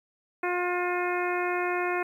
harmonic tone, 356.2 Hz, F4, 34 cents sharp, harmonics 1 / 2 / 3 / 4 / 5 / 6 / 7, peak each -29 / -32 / -34 / -35 / -36 / -37 / -37 dBFS, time 0.43-2.03 s, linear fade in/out 5 ms, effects 10-bit

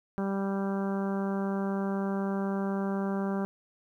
harmonic tone, 196 Hz, G3, in tune, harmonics 1 / 2 / 3 / 4 / 5 / 6 / 7 / 8, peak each -29 / -35 / -39 / -41 / -43 / -45 / -46 / -47 dBFS, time 0.18-3.45 s, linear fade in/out 0 ms, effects 11-bit

